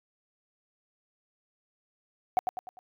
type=tone with echo; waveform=sine; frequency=740 Hz; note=F#5; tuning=in tune; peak=-19 dBFS; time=2.37-2.39 s; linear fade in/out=0 ms; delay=100 ms; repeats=4; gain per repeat=-7 dB; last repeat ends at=2.79 s; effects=tanh soft clip ceiling -17 dBFS